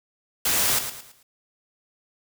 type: noise with echo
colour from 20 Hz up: white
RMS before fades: -22 dBFS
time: 0.45-0.79 s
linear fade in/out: 5 ms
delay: 110 ms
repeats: 4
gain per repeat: -9 dB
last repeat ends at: 1.23 s
effects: none